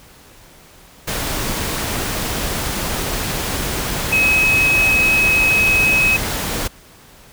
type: tone in noise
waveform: sine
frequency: 2552 Hz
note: D#7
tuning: 43 cents sharp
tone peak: -12 dBFS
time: 4.12-6.17 s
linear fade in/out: 10 ms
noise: pink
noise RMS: -22 dBFS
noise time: 1.07-6.68 s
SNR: +7 dB
effects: pink hiss -45 dBFS RMS until 7.32 s